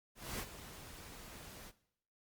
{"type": "noise with ADSR envelope", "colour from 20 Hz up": "pink", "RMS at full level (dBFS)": -40, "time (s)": [0.15, 1.72], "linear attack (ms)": 240, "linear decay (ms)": 63, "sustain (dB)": -12, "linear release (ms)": 39, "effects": ["noise-tail reverb RT60 0.7 s tail -18 dB re dry", "Opus 48 kbps"]}